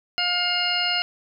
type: harmonic tone with a mistuned harmonic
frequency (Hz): 710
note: F5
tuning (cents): +28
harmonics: 1 / 2 / 3 / 4 / 6 / 7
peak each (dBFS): -30 / -29 / -30 / -24 / -28 / -30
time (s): 0.18-1.02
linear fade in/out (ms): 0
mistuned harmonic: 7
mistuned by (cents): +33
effects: none

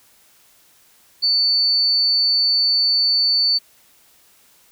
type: tone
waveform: sine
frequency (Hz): 4500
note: C#8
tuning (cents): +25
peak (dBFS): -14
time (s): 1.22-3.59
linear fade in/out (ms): 20
effects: white hiss -54 dBFS RMS until 4.71 s

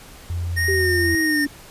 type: tone with pitch glide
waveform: sine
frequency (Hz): 86.4 to 85.85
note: F2 to F2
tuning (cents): -18 to -29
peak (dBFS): -22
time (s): 0.3-1.15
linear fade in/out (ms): 0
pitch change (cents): -11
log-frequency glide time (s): 0.52-0.75
type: tone with vibrato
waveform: square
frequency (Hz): 1844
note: A#6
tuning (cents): -19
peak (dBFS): -20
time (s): 0.56-1.46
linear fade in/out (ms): 20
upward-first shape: sine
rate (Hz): 2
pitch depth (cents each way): 20
type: linear sweep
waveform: sine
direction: down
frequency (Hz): 392 to 284.5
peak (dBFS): -20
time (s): 0.68-1.47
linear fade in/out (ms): 5
effects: pink hiss -43 dBFS RMS until 1.7 s + resampled to 32000 Hz

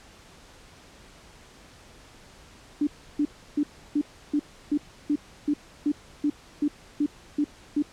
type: tone bursts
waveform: sine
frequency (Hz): 293.7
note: D4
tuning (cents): 0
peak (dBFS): -20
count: 14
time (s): 2.81-7.824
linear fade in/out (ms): 5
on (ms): 61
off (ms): 320
effects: pink hiss -51 dBFS RMS until 7.92 s + low-pass 8000 Hz 12 dB/octave

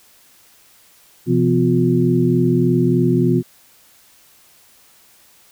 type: tone cluster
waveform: sine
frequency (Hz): 128.3 / 171.6 / 251.2 / 355.9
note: C3 / F3 / B3 / F4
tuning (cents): -34 / -30 / +30 / +33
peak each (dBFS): -18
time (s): 1.26-3.43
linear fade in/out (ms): 50
effects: white hiss -51 dBFS RMS until 5.51 s

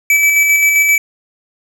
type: tone with tremolo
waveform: square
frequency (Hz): 2303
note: D7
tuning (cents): -34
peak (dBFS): -8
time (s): 0.1-0.98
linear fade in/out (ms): 2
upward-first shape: square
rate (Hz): 7.6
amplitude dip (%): 30
effects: none

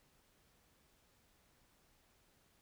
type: silence
effects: pink hiss -72 dBFS RMS until 2.61 s

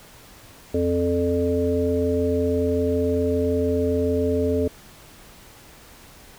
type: harmonic tone with a mistuned harmonic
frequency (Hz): 87.31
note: F2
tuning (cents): 0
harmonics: 1 / 3 / 5 / 7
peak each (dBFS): -26 / -24 / -22 / -28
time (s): 0.74-4.68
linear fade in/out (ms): 5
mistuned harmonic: 7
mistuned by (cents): -31
effects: pink hiss -47 dBFS RMS until 6.38 s

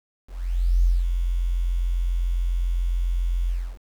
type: tone with ADSR envelope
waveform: sine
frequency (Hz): 43.65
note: F1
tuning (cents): 0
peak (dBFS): -14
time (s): 0.27-3.79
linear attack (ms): 570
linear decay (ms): 200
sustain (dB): -6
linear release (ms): 300
effects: 8-bit

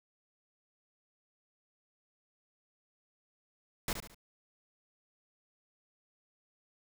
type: noise with echo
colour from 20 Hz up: pink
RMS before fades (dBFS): -33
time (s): 3.88-3.93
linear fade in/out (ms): 2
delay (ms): 72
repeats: 3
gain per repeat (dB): -8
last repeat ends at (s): 4.146
effects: none

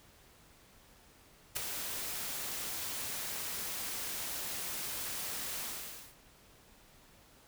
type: noise with ADSR envelope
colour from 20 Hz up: white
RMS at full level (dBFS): -32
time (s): 1.55-6.16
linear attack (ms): 17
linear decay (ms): 5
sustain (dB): -7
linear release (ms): 560
effects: pink hiss -61 dBFS RMS until 7.47 s

